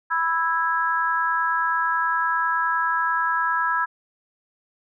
sine chord, E major, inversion second, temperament just, 988.9 / 1318.5 / 1648.1 Hz, B5 / E6 / G#6, +2 / 0 / -14 cents, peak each -24 dBFS, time 0.1-3.86 s, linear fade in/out 20 ms, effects none

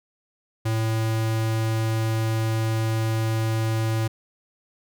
square tone, 111.5 Hz, A2, 23 cents sharp, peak -22 dBFS, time 0.65-4.08 s, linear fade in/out 10 ms, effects none

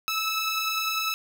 15% pulse beating tone pair, 1297 / 1307 Hz, E6 / E6, -28 / -15 cents, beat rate 10 Hz, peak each -26 / -20 dBFS, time 0.08-1.14 s, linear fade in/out 0 ms, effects none

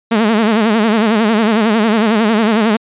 sawtooth tone with vibrato, 219 Hz, A3, 8 cents flat, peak -6 dBFS, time 0.11-2.77 s, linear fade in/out 10 ms, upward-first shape sine, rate 11 Hz, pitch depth 110 cents each way, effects resampled to 8000 Hz

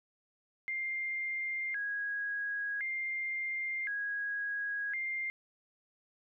sine tone with vibrato, 1864.7 Hz, A#6, in tune, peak -33 dBFS, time 0.68-5.3 s, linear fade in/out 0 ms, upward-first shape square, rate 0.47 Hz, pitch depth 210 cents each way, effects none

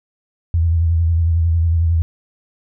sine tone with vibrato, 83.1 Hz, E2, 15 cents sharp, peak -12 dBFS, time 0.54-2.02 s, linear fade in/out 0 ms, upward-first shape sine, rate 11 Hz, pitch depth 52 cents each way, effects none

